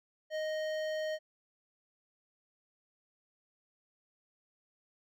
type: tone with hard clipping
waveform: sine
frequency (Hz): 622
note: D#5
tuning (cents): -1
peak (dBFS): -35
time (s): 0.3-1.19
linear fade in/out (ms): 50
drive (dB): 14
effects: none